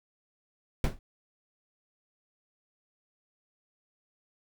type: noise with exponential decay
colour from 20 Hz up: brown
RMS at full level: -18 dBFS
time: 0.84-0.99 s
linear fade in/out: 1 ms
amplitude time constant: 32 ms
effects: none